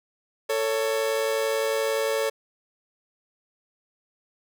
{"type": "tone pair together", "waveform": "40% pulse", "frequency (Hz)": [445.6, 557], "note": ["A4", "C#5"], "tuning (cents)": [22, 8], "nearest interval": "major third", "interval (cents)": 386, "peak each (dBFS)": -25, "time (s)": [0.49, 2.3], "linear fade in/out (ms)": 10, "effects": []}